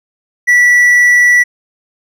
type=tone; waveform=triangle; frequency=1954 Hz; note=B6; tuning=19 cents flat; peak=-3 dBFS; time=0.47-1.44 s; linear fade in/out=20 ms; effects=none